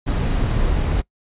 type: noise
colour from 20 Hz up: brown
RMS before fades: -19 dBFS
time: 0.06-1.02 s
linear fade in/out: 20 ms
effects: noise-tail reverb RT60 0.1 s tail -22 dB re dry + resampled to 8000 Hz